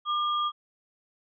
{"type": "tone pair together", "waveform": "sine", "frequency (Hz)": [1200, 3282], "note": ["D6", "G#7"], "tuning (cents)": [37, -21], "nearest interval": "octave + perfect fourth", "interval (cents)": 1742, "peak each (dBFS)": [-25, -33], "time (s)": [0.05, 0.52], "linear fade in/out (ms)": 50, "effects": []}